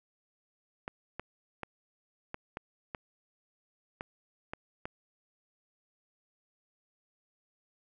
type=clicks; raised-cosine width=0.5 ms; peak=-22 dBFS; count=9; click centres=0.879 / 1.196 / 1.633 / 2.344 / 2.571 / 2.948 / 4.009 / 4.535 / 4.855 s; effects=none